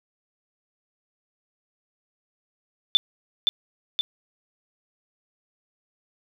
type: tone with echo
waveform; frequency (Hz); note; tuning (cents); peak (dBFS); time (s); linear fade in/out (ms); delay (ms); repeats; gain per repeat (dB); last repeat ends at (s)
sine; 3520; A7; 0; -12; 2.95-2.97; 0; 520; 2; -4; 4.01
effects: none